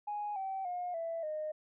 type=tone with pitch steps; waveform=sine; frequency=830.6 / 770.5 / 714.8 / 663.1 / 615.1 Hz; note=G#5 / G5 / F5 / E5 / D#5; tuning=0 / -30 / +40 / +10 / -20 cents; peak=-34 dBFS; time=0.07-1.52 s; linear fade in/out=10 ms; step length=290 ms; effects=tanh soft clip ceiling -30 dBFS